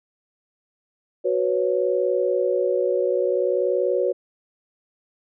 sine chord, F# suspended fourth, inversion none, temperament equal, 370 / 493.9 / 554.4 Hz, F#4 / B4 / C#5, 0 / 0 / 0 cents, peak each -23 dBFS, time 1.24-4.13 s, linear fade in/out 20 ms, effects none

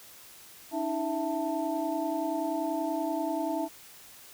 sine tone cluster, 289.8 / 320.2 / 663 / 886 Hz, D4 / D#4 / E5 / A5, -23 / +50 / +10 / +12 cents, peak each -35 / -32 / -33 / -35 dBFS, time 0.71-3.69 s, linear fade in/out 50 ms, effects white hiss -51 dBFS RMS until 4.33 s

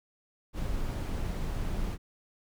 brown noise, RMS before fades -32 dBFS, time 0.53-1.98 s, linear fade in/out 50 ms, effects none

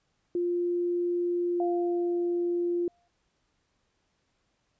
sine tone with pitch glide, 350 to 348 Hz, F4 to F4, +4 to -6 cents, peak -25 dBFS, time 0.35-2.88 s, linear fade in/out 2 ms, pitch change -10 cents, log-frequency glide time 1.52-1.66 s
sine tone with exponential decay, 698.5 Hz, F5, in tune, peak -29 dBFS, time 1.6-3.08 s, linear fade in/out 2 ms, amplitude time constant 320 ms
effects pink hiss -74 dBFS RMS until 4.79 s + resampled to 16000 Hz

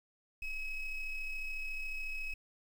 triangle ring-modulated tone, 1287 Hz, E6, 42 cents flat, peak -31 dBFS, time 0.42-2.34 s, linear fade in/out 5 ms, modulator 1270 Hz, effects 10-bit

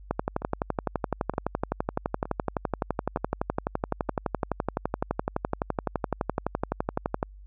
two click trains, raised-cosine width 1 ms, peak -22 / -11 dBFS, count 5 / 85, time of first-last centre 0.42-4.09 / 0.11-7.229 s, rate 1.09 / 11.8 Hz, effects added 49 Hz sine -44 dBFS peak until 7.46 s

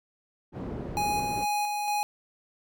white low-pass noise, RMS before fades -36 dBFS, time 0.52-1.46 s, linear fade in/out 50 ms, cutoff 360 Hz, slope 12 dB/octave
square tone with tremolo, 830.6 Hz, G#5, in tune, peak -26 dBFS, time 0.97-2.03 s, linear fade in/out 0 ms, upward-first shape square, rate 2.2 Hz, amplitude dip 30%
effects none

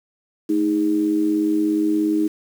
sine tone with amplitude modulation, 314.2 Hz, D#4, 17 cents sharp, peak -13 dBFS, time 0.49-2.28 s, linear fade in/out 10 ms, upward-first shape sine, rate 97 Hz, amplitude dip 70%, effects 7-bit

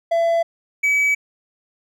triangle tone pair in turn, 671 / 2283 Hz, E5 / D7, +31 / -50 cents, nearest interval octave + major sixth, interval 2119 cents, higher second, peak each -13 dBFS, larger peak neither, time 0.11-0.43 / 0.83-1.15 s, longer neither, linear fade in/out 10 ms, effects none

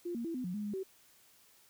sine tone with pitch steps, 348.6 / 234 / 332.7 / 253.2 / 180 / 209 / 206.5 / 381.7 Hz, F4 / A#3 / E4 / B3 / F#3 / G#3 / G#3 / G4, -3 / +7 / +16 / +43 / -47 / +11 / -10 / -46 cents, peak -35 dBFS, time 0.05-0.834 s, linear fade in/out 10 ms, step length 98 ms, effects white hiss -64 dBFS RMS until 1.69 s

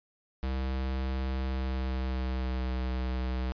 square tone with pitch glide, 65.5 to 63.53 Hz, C2 to B1, +2 to +50 cents, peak -30 dBFS, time 0.43-3.52 s, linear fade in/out 0 ms, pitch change -52 cents, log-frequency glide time 1.42-2.72 s, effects resampled to 11025 Hz

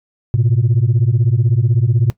sine beating tone pair, 109.7 / 125.7 Hz, A2 / B2, -5 / +31 cents, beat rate 16 Hz, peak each -12 dBFS, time 0.34-2.1 s, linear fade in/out 0 ms, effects noise-tail reverb RT60 0.1 s tail -19 dB re dry + tanh soft clip ceiling -7 dBFS

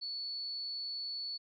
sine tone, 4435 Hz, C#8, in tune, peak -37 dBFS, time 0.01-1.38 s, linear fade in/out 20 ms, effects none

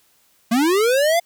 square linear sweep, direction up, 217.6 to 703 Hz, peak -15 dBFS, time 0.51-1.2 s, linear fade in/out 10 ms, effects white hiss -59 dBFS RMS until 1.25 s

